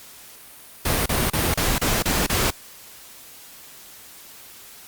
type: noise bursts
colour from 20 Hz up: pink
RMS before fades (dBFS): -21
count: 7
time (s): 0.85-2.506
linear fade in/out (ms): 5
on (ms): 210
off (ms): 31
effects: white hiss -44 dBFS RMS until 4.87 s + Opus 48 kbps